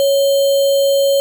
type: tone with sample-and-hold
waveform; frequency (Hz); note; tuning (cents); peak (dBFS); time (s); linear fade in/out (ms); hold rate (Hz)
sine; 554.4; C#5; 0; -10; 0-1.2; 0; 3675
effects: none